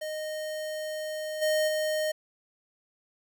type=tone with level steps; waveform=square; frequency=618 Hz; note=D#5; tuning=12 cents flat; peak=-33 / -24 / -27 dBFS; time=0.01-2.12 s; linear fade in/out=10 ms; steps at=1.41 / 1.67 s; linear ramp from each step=20 ms; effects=10-bit